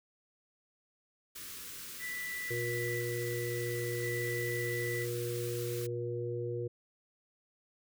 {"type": "band-stop noise", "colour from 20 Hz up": "white", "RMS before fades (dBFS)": -45, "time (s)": [1.35, 5.87], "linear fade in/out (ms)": 10, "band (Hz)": [500, 1100], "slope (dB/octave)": 48}
{"type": "tone with tremolo", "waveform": "sine", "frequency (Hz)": 1975.5, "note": "B6", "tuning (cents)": 0, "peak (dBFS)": -37, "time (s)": [1.99, 5.07], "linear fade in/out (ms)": 50, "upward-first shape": "square", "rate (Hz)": 0.49, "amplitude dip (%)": 45}
{"type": "harmonic tone", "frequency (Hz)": 119.5, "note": "A#2", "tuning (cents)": 43, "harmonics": [1, 3, 4], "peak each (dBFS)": [-38, -38, -38], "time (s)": [2.5, 6.68], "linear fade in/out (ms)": 10}
{"effects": []}